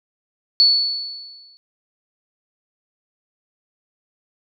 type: tone with exponential decay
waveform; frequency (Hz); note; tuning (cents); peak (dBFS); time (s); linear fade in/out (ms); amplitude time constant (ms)
sine; 4435; C#8; 0; -8; 0.6-1.57; 0; 210
effects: none